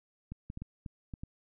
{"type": "clicks", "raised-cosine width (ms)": 5, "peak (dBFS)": -28, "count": 7, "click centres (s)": [0.32, 0.501, 0.574, 0.62, 0.862, 1.138, 1.235], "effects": []}